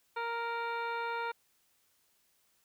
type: harmonic tone with a mistuned harmonic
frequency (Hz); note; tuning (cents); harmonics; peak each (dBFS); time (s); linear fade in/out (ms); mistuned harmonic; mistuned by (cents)
466.2; A#4; 0; 1 / 2 / 3 / 4 / 5 / 6 / 8 / 9; -40 / -36 / -39 / -49 / -45 / -54 / -53 / -57; 0.16-1.32; 10; 8; -44
effects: white hiss -72 dBFS RMS until 2.64 s